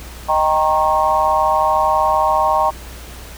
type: chord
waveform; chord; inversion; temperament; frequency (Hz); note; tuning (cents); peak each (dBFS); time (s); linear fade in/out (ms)
sine; Eb dominant seventh; none; equal with one note detuned; 622.3 / 784 / 932.3 / 1085.9; Eb5 / G5 / Bb5 / Db6; 0 / 0 / 0 / -36; -19 / -18 / -17 / -18; 0.28-2.71; 20
effects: added 60 Hz sine -34 dBFS peak until 3.37 s + pink hiss -37 dBFS RMS until 3.37 s